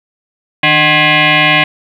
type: tone with frequency modulation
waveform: sine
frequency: 156.4 Hz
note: D#3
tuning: 9 cents sharp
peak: -6 dBFS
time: 0.63-1.64 s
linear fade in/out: 5 ms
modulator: 455 Hz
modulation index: 6.3
effects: 7-bit